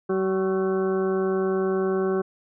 harmonic tone with a mistuned harmonic, 190 Hz, F#3, 46 cents sharp, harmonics 1 / 2 / 3 / 4 / 6 / 7 / 8, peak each -28 / -22 / -35 / -36 / -36 / -39 / -40 dBFS, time 0.09-2.22 s, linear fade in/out 10 ms, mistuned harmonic 6, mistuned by -49 cents, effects none

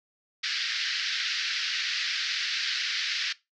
white band-pass noise, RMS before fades -30 dBFS, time 0.43-3.33 s, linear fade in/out 10 ms, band 1500 to 5200 Hz, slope 48 dB/octave, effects noise-tail reverb RT60 0.2 s tail -18 dB re dry

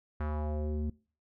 square tone with low-pass filter sweep, 75.7 Hz, D#2, 47 cents flat, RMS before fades -33 dBFS, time 0.2-0.9 s, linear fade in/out 5 ms, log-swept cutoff 1500 to 250 Hz, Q 2, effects noise-tail reverb RT60 0.4 s tail -23 dB re dry

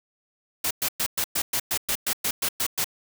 white noise bursts, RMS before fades -25 dBFS, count 13, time 0.64-2.844 s, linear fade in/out 5 ms, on 68 ms, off 110 ms, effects none

